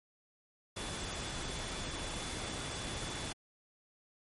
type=tone in noise; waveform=sine; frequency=3455 Hz; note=A7; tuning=32 cents flat; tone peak=-48 dBFS; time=0.76-3.33 s; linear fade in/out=10 ms; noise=pink; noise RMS=-40 dBFS; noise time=0.76-3.33 s; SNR=-11 dB; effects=MP3 48 kbps